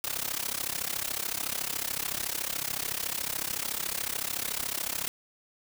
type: noise with amplitude modulation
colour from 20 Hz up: white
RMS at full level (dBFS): -29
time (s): 0.04-5.08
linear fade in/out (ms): 0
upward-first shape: sine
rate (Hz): 33.8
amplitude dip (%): 90
effects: none